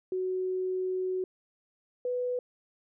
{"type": "tone pair in turn", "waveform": "sine", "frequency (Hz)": [371.3, 495.6], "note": ["F#4", "B4"], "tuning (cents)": [6, 6], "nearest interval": "perfect fourth", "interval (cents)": 500, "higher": "second", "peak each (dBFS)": -28, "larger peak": "neither", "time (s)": [[0.12, 1.24], [2.05, 2.39]], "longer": "first", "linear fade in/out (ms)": 2, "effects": []}